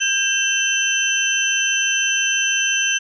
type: tone cluster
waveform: sine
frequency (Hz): 1593 / 2697 / 3084 / 6070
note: G6 / E7 / G7 / F#8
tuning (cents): +27 / +39 / -29 / +43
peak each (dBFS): -22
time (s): 0-2.99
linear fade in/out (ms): 20
effects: none